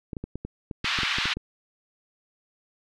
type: clicks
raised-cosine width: 3 ms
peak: -20 dBFS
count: 12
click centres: 0.132 / 0.168 / 0.24 / 0.356 / 0.45 / 0.712 / 0.844 / 0.988 / 1.033 / 1.185 / 1.256 / 1.37 s
type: band-pass noise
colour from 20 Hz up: white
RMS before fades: -27 dBFS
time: 0.84-1.34 s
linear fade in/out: 10 ms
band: 1100 to 3800 Hz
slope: 24 dB/octave
effects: none